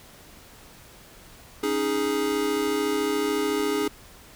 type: chord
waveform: square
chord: C# suspended second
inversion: none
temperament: equal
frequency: 277.2 / 311.1 / 415.3 Hz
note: C#4 / D#4 / G#4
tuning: 0 / 0 / 0 cents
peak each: -31 / -29 / -26 dBFS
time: 1.63-3.88 s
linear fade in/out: 5 ms
effects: pink hiss -49 dBFS RMS until 4.35 s